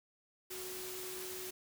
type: tone in noise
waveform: sine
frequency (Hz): 370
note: F#4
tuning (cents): 0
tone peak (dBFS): -46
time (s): 0.5-1.51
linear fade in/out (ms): 10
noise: white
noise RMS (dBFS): -45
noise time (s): 0.5-1.51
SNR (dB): -4
effects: none